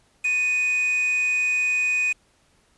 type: tone with quantisation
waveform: triangle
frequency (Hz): 2489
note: D#7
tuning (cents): 0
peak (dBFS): -18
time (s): 0.24-2.13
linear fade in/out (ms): 10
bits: 6
effects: pink hiss -62 dBFS RMS until 2.77 s + resampled to 24000 Hz